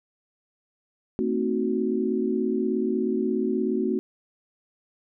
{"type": "chord", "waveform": "sine", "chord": "A diminished seventh", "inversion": "none", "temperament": "equal with one note detuned", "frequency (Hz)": [224.9, 261.6, 311.1, 370], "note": ["A3", "C4", "Eb4", "Gb4"], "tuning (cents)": [38, 0, 0, 0], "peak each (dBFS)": [-27, -28, -32, -26], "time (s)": [1.19, 3.99], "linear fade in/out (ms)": 0, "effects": []}